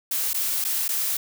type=noise with dropouts; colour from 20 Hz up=blue; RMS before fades=-25 dBFS; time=0.11-1.17 s; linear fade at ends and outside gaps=5 ms; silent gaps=0.333-0.343 / 0.642-0.648 / 0.881-0.889 s; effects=none